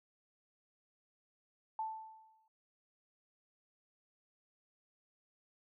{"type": "tone with exponential decay", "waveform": "sine", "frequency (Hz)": 880, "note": "A5", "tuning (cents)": 0, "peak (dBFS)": -34, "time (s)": [1.79, 2.48], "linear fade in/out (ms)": 2, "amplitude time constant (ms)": 150, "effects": ["noise-tail reverb RT60 0.2 s tail -21 dB re dry"]}